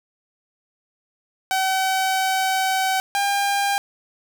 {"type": "tone pair in turn", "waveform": "sawtooth", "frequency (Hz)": [761, 801.6], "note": ["F#5", "G5"], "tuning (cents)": [48, 38], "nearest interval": "minor second", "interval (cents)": 90, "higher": "second", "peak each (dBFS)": -15, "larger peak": "neither", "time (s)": [[1.51, 3], [3.15, 3.78]], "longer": "first", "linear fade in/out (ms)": 0, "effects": []}